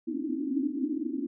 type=band-pass noise; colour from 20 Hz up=white; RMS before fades=-31 dBFS; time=0.07-1.27 s; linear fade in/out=10 ms; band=250 to 320 Hz; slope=96 dB/octave; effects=none